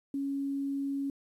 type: tone with quantisation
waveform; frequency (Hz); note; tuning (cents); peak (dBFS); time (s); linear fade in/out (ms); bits
sine; 277.3; C#4; +1; -30; 0.14-1.1; 2; 10
effects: resampled to 32000 Hz